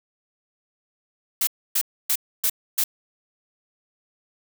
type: noise bursts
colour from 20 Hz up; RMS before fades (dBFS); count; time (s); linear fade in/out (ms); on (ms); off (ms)
blue; -21; 5; 1.41-2.84; 5; 62; 280
effects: none